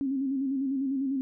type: tone with vibrato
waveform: sine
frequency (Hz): 270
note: C#4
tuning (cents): -45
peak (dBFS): -26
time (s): 0.01-1.21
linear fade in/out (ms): 0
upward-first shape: square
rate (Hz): 10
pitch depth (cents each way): 49
effects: none